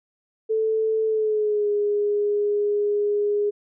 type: tone with pitch glide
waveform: sine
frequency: 440 to 412.9 Hz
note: A4 to G#4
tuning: 0 to -10 cents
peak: -19 dBFS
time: 0.49-3.51 s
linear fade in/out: 20 ms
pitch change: -110 cents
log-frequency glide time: 1.06-1.69 s
effects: none